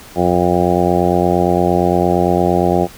harmonic tone, 88.7 Hz, F2, 27 cents sharp, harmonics 1 / 2 / 3 / 4 / 5 / 6 / 7 / 8 / 9, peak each -23 / -18 / -22 / -17 / -21 / -22 / -21 / -20 / -20 dBFS, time 0.15-2.88 s, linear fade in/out 50 ms, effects pink hiss -38 dBFS RMS until 2.97 s

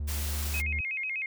triangle tone with pitch glide, 73.42 to 74.06 Hz, D2 to D2, 0 to +15 cents, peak -28 dBFS, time 0-0.81 s, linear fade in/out 5 ms, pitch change +15 cents, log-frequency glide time 0.2-0.62 s
white noise, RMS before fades -37 dBFS, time 0.07-0.62 s, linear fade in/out 20 ms
sine tone with vibrato, 2327 Hz, D7, 17 cents flat, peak -30 dBFS, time 0.54-1.26 s, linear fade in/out 2 ms, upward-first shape square, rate 8.1 Hz, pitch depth 150 cents each way
effects none

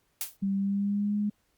blue noise with exponential decay, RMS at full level -27 dBFS, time 0.21-0.37 s, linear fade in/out 1 ms, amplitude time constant 34 ms
sine tone with pitch glide, 196 to 207.4 Hz, G3 to G#3, 0 to -2 cents, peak -25 dBFS, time 0.42-1.3 s, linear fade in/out 10 ms, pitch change +98 cents, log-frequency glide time 0.56-1.17 s
effects pink hiss -72 dBFS RMS until 1.57 s + Opus 48 kbps

